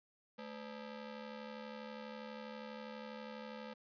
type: ring-modulated tone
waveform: sawtooth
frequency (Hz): 362.3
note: F#4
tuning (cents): -36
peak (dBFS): -39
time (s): 0.38-3.74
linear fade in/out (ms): 10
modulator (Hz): 145
effects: resampled to 11025 Hz